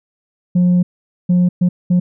sine tone bursts at uneven times, 178.5 Hz, F3, 38 cents sharp, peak -7 dBFS, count 4, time 0.55-0.83 / 1.29-1.49 / 1.61-1.69 / 1.9-2 s, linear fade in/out 10 ms, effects tanh soft clip ceiling -8 dBFS

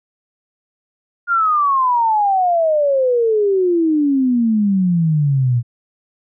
sine exponential sweep, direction down, 1425 to 116.54 Hz, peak -12 dBFS, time 1.27-5.63 s, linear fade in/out 50 ms, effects none

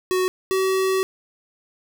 square tone pair in turn, 370 / 380 Hz, F#4 / F#4, 0 / +46 cents, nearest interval unison, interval 46 cents, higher second, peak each -19 dBFS, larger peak neither, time 0.11-0.28 / 0.51-1.03 s, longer second, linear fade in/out 0 ms, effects none

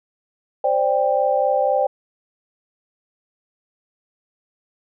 sine chord, C suspended second, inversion none, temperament equal with one note detuned, 523.3 / 587.3 / 790.8 Hz, C5 / D5 / G5, 0 / 0 / +15 cents, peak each -20 dBFS, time 0.64-1.87 s, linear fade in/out 5 ms, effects none

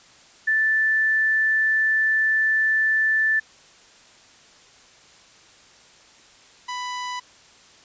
sine / sawtooth tone pair in turn, 1760 / 992.6 Hz, A6 / B5, 0 / +8 cents, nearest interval minor seventh, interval 992 cents, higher first, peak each -17 / -24 dBFS, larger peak first, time 0.47-3.4 / 6.68-7.2 s, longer first, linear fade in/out 10 ms, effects white hiss -51 dBFS RMS until 7.84 s + resampled to 16000 Hz

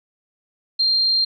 sine tone, 4186 Hz, C8, in tune, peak -15 dBFS, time 0.79-1.25 s, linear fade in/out 10 ms, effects none

